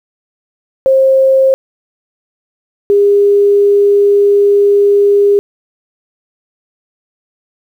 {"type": "tone pair in turn", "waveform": "sine", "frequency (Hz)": [532, 405], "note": ["C5", "G#4"], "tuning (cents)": [29, -43], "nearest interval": "perfect fourth", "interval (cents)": 472, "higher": "first", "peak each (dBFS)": -5, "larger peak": "neither", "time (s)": [[0.86, 1.54], [2.9, 5.39]], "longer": "second", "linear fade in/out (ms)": 0, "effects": ["7-bit"]}